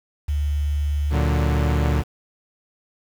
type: tone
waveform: sine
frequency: 73 Hz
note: D2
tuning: 10 cents flat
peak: -19 dBFS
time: 0.28-2.02 s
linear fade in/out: 10 ms
type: chord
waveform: sawtooth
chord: Bb augmented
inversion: none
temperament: equal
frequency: 116.54 / 146.83 / 185 Hz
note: Bb2 / D3 / F#3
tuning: 0 / 0 / 0 cents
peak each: -21 / -20 / -25 dBFS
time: 1.1-2.04 s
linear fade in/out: 50 ms
effects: low-pass 3000 Hz 12 dB/octave + 7-bit